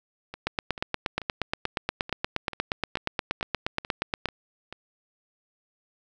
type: two click trains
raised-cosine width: 0.3 ms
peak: -21 / -9 dBFS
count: 11 / 33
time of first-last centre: 0.34-4.726 / 0.47-4.257 s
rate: 2.28 / 8.45 Hz
effects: none